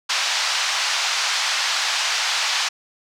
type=band-pass noise; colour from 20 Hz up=white; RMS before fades=-22 dBFS; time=0.09-2.69 s; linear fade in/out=10 ms; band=770 to 5700 Hz; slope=24 dB/octave; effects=none